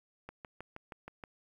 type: click train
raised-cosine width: 0.5 ms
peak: -29 dBFS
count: 7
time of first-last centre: 0.29-1.238 s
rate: 6.33 Hz
effects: 10-bit